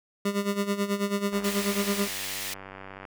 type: tone with tremolo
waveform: 25% pulse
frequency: 201.3 Hz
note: G3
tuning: 46 cents sharp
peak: -19 dBFS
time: 0.25-2.08 s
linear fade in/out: 5 ms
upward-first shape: sine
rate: 9.2 Hz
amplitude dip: 75%
type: click train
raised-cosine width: 0.5 ms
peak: -26 dBFS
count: 167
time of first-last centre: 1.33-3.052 s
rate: 96.4 Hz
type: high-pass noise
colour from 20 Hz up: pink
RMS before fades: -34 dBFS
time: 1.44-2.54 s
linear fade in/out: 5 ms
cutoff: 1700 Hz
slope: 96 dB/octave
effects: none